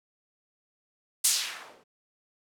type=noise with low-pass filter sweep; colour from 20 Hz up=violet; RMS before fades=-30 dBFS; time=1.24-1.84 s; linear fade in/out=10 ms; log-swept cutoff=9500 to 310 Hz; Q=1.2; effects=none